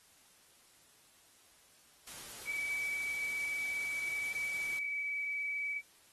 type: noise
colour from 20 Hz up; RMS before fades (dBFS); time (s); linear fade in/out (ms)
white; -48; 2.07-4.79; 5
type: tone with vibrato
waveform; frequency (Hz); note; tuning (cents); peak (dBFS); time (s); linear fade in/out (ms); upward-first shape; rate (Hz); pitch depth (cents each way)
sine; 2286; D7; -47; -34; 2.45-5.82; 50; sine; 20; 19
effects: white hiss -64 dBFS RMS until 6.12 s + AAC 32 kbps